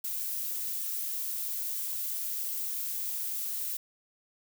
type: noise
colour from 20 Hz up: violet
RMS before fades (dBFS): -34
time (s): 0.04-3.77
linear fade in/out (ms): 5
effects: none